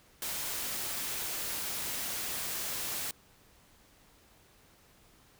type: noise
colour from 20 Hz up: white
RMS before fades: -36 dBFS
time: 0.22-3.11 s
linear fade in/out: 2 ms
effects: pink hiss -62 dBFS RMS until 5.39 s